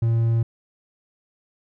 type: tone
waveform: triangle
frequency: 114.9 Hz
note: A#2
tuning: 25 cents flat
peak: -15 dBFS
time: 0.02-0.43 s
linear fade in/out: 5 ms
effects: none